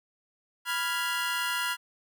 25% pulse chord, F diminished, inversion second, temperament equal, 987.8 / 1396.9 / 1661.2 Hz, Cb6 / F6 / Ab6, 0 / 0 / 0 cents, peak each -29 / -27 / -31 dBFS, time 0.65-1.77 s, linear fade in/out 50 ms, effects none

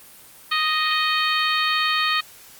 harmonic tone, 622.3 Hz, D#5, in tune, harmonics 2 / 3 / 4 / 5 / 6 / 7, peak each -23 / -25 / -26 / -27 / -28 / -28 dBFS, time 0.51-2.21 s, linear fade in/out 10 ms, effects white hiss -46 dBFS RMS until 2.59 s + Opus 32 kbps

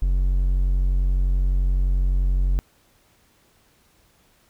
triangle tone, 45.82 Hz, F#1, 16 cents flat, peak -15 dBFS, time 0.02-2.59 s, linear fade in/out 0 ms, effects pink hiss -60 dBFS RMS until 4.49 s

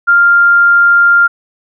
sine tone, 1396.9 Hz, F6, in tune, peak -4 dBFS, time 0.07-1.28 s, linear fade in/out 20 ms, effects none

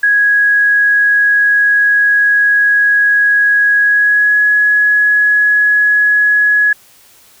sine tone with pitch glide, 1661.2 to 1682.4 Hz, G#6 to G#6, 0 to +22 cents, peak -7 dBFS, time 0.03-6.73 s, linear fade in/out 5 ms, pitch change +22 cents, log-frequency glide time 3.81-4.4 s, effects white hiss -45 dBFS RMS until 7.4 s

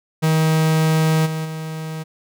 45% pulse tone with level steps, 158.4 Hz, D#3, 31 cents sharp, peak -14 / -22 / -26 dBFS, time 0.22-2.04 s, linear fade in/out 20 ms, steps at 1.25 / 1.44 s, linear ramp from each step 20 ms, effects none

